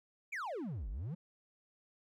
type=exponential two-way sweep; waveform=triangle; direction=down then up; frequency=2489 to 43.65 to 188 Hz; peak=-36 dBFS; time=0.32-1.15 s; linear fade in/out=10 ms; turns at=0.89 s; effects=none

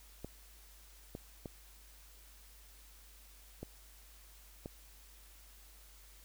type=clicks; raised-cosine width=2 ms; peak=-29 dBFS; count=5; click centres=0.246 / 1.151 / 1.458 / 3.63 / 4.659 s; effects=added 50 Hz sine -58 dBFS peak until 6.24 s + white hiss -61 dBFS RMS until 6.24 s

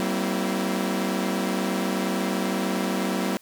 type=chord; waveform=sawtooth; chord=C dominant seventh; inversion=second; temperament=equal with one note detuned; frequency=191.08 / 233.1 / 261.6 / 329.6 Hz; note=G3 / Bb3 / C4 / E4; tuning=-44 / 0 / 0 / 0 cents; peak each=-23 / -26 / -27 / -27 dBFS; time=0-3.37 s; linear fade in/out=0 ms; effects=white hiss -56 dBFS RMS until 3.41 s

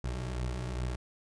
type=beating tone pair; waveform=25% pulse; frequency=61.74 / 64.24 Hz; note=B1 / C2; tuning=0 / -31 cents; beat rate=2.5 Hz; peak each=-30 / -37 dBFS; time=0.04-0.96 s; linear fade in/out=5 ms; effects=resampled to 22050 Hz

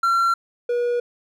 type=tone pair in turn; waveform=triangle; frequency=1364 / 482.2 Hz; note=F6 / B4; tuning=-41 / -41 cents; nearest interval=octave + tritone; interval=1800 cents; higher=first; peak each=-14 / -17 dBFS; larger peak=first; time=0.03-0.34 / 0.69-1 s; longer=neither; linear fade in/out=5 ms; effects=none

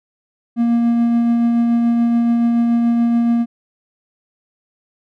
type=tone with tremolo; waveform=triangle; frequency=234.7 Hz; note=A#3; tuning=12 cents sharp; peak=-9 dBFS; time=0.56-3.46 s; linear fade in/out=50 ms; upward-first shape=triangle; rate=7 Hz; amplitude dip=25%; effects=none

